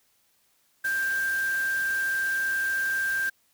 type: tone in noise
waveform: sine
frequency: 1581 Hz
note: G6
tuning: 14 cents sharp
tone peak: -24 dBFS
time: 0.84-3.3 s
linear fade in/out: 10 ms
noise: white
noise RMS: -40 dBFS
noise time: 0.84-3.3 s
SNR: +13 dB
effects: white hiss -67 dBFS RMS until 3.53 s